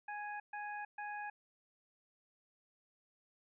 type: tone bursts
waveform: 25% pulse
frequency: 830.6 Hz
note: G#5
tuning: in tune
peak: -37 dBFS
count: 3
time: 0.08-1.3 s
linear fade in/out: 5 ms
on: 320 ms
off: 130 ms
effects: resampled to 8000 Hz